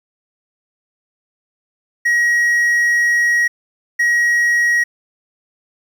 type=tone bursts at uneven times; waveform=triangle; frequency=1900 Hz; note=A#6; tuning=33 cents sharp; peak=-10 dBFS; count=2; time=2.05-3.48 / 3.99-4.84 s; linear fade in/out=10 ms; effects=8-bit